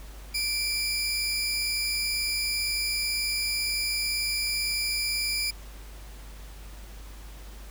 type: tone pair together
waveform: sawtooth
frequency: 2350 / 4979 Hz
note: D7 / D#8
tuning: +1 / 0 cents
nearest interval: octave + minor second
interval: 1299 cents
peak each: -26 dBFS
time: 0.34-5.51 s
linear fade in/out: 10 ms
effects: added 50 Hz sine -41 dBFS peak until 7.7 s + pink hiss -50 dBFS RMS until 7.7 s